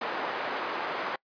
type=band-pass noise; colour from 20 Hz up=white; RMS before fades=-33 dBFS; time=0.01-1.16 s; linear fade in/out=5 ms; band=410 to 1300 Hz; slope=12 dB/octave; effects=noise-tail reverb RT60 0.1 s tail -26 dB re dry + resampled to 11025 Hz